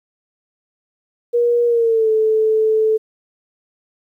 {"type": "tone with pitch glide", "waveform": "sine", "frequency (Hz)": [476.8, 437.2], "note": ["A#4", "A4"], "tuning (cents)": [39, -11], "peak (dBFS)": -12, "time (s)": [1.33, 2.98], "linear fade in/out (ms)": 20, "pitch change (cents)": -150, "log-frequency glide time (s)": [1.66, 2.1], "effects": ["9-bit"]}